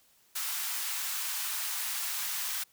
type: high-pass noise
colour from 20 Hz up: white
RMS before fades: -34 dBFS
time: 0.35-2.64 s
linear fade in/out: 10 ms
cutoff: 900 Hz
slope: 24 dB/octave
effects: white hiss -65 dBFS RMS until 2.72 s